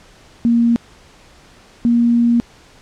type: tone pair in turn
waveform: sine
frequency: 234.3 / 236.2 Hz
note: A#3 / A#3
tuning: +9 / +23 cents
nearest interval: unison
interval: 14 cents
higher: second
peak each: -10 dBFS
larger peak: neither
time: 0.45-0.76 / 1.85-2.4 s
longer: second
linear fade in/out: 0 ms
effects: pink hiss -46 dBFS RMS until 2.81 s + low-pass 7000 Hz 12 dB/octave